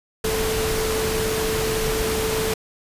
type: tone in noise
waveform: sine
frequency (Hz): 440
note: A4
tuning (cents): 0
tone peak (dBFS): -23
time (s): 0.24-2.54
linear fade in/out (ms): 5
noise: pink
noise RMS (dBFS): -25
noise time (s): 0.24-2.54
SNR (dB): -1
effects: resampled to 32000 Hz